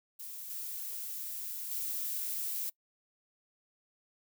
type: noise with level steps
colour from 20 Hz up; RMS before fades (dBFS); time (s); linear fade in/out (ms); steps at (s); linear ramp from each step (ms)
violet; -44 / -40 / -36; 0.19-2.7; 10; 0.5 / 1.71; 2
effects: noise-tail reverb RT60 0.1 s tail -23 dB re dry